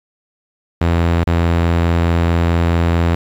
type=tone with dropouts; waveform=sawtooth; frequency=84.6 Hz; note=E2; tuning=45 cents sharp; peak=-8 dBFS; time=0.81-3.15 s; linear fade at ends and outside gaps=5 ms; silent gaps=1.241-1.27 s; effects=low-pass 3000 Hz 12 dB/octave + 7-bit